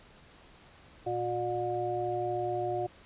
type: harmonic tone with a mistuned harmonic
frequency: 120 Hz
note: B2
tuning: 49 cents flat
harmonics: 1 / 3 / 5 / 6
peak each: -41 / -33 / -37 / -33 dBFS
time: 1.06-2.87 s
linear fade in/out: 10 ms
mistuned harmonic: 1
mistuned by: -58 cents
effects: pink hiss -56 dBFS RMS until 3.05 s + resampled to 8000 Hz